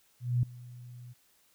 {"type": "tone with ADSR envelope", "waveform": "sine", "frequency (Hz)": 122.5, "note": "B2", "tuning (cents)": -14, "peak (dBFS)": -22, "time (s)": [0.2, 1.14], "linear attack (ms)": 230, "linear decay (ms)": 3, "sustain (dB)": -22, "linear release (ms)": 24, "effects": ["white hiss -67 dBFS RMS until 1.54 s"]}